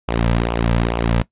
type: tone with flanger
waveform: sawtooth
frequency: 57.7 Hz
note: A#1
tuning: 17 cents flat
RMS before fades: -18 dBFS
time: 0.08-1.22 s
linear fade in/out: 5 ms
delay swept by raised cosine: 0.51 to 2.81 ms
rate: 2.3 Hz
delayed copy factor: -0.65
effects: noise-tail reverb RT60 0.1 s tail -19 dB re dry + resampled to 8000 Hz